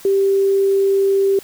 sine tone, 392 Hz, G4, in tune, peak -12 dBFS, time 0.05-1.39 s, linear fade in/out 2 ms, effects white hiss -41 dBFS RMS until 1.43 s

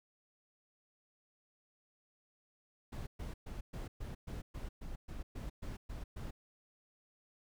brown noise bursts, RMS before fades -43 dBFS, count 13, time 2.92-6.31 s, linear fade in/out 10 ms, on 150 ms, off 120 ms, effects none

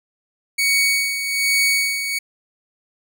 sawtooth tone with tremolo, 2237 Hz, C#7, 15 cents sharp, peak -11 dBFS, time 0.58-2.19 s, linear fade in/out 10 ms, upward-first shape sine, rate 1.2 Hz, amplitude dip 60%, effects none

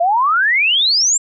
sine exponential sweep, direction up, 659.3 to 7610 Hz, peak -11 dBFS, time 0-1.18 s, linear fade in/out 10 ms, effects none

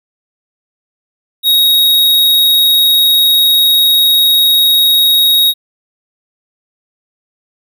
square tone, 3775 Hz, A#7, 21 cents sharp, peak -7 dBFS, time 1.43-5.54 s, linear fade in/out 50 ms, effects none

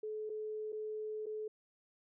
sine tone with dropouts, 430 Hz, A4, 40 cents flat, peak -38 dBFS, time 0.03-1.48 s, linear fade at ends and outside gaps 5 ms, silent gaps 0.295-0.299 / 0.722-0.727 / 1.259-1.265 s, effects none

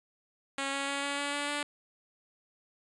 5% pulse tone with pitch steps, 274.6 / 277.3 / 280 / 282.8 / 285.6 / 288.4 / 291.3 Hz, C#4 / C#4 / C#4 / C#4 / D4 / D4 / D4, -16 / +1 / +18 / +35 / -48 / -31 / -14 cents, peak -20 dBFS, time 0.58-1.63 s, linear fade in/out 2 ms, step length 150 ms, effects resampled to 24000 Hz

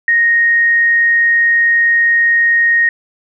sine tone, 1864.7 Hz, A#6, in tune, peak -8 dBFS, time 0.08-2.89 s, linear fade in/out 2 ms, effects none

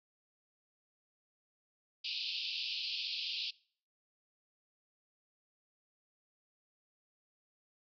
white band-pass noise, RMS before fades -39 dBFS, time 2.04-3.51 s, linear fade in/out 10 ms, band 2500 to 5000 Hz, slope 96 dB/octave, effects noise-tail reverb RT60 0.5 s tail -23 dB re dry

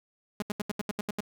sawtooth tone bursts, 207.7 Hz, G#3, in tune, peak -25 dBFS, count 9, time 0.4-1.206 s, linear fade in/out 2 ms, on 22 ms, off 76 ms, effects none

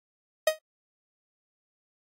45% pulse tone with exponential decay, 627 Hz, D#5, 13 cents sharp, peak -16 dBFS, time 0.47-0.59 s, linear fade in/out 5 ms, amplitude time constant 24 ms, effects AAC 48 kbps

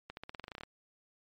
accelerating click train, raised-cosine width 0.3 ms, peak -27 dBFS, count 13, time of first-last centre 0.1-0.634 s, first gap 71 ms, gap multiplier 0.91, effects MP3 64 kbps

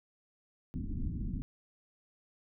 pink low-pass noise, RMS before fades -36 dBFS, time 0.74-1.42 s, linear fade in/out 0 ms, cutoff 290 Hz, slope 48 dB/octave, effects none

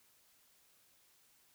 silence, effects white hiss -69 dBFS RMS until 1.54 s

